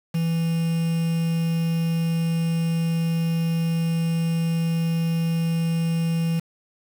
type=tone with quantisation; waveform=triangle; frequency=165.3 Hz; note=E3; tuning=5 cents sharp; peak=-18 dBFS; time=0.14-6.4 s; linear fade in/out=10 ms; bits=6; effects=none